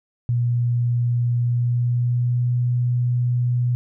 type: tone with pitch glide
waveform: sine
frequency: 120.4 to 122.5 Hz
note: B2 to B2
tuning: -44 to -14 cents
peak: -17 dBFS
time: 0.29-3.75 s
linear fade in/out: 0 ms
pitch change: +30 cents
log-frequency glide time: 1.36-2.51 s
effects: none